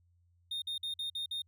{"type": "tone bursts", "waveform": "triangle", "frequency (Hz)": 3672, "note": "A#7", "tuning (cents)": -27, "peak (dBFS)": -33, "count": 6, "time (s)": [0.51, 1.42], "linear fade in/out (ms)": 5, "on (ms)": 110, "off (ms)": 50, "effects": ["added 87 Hz sine -66 dBFS peak until 1.47 s"]}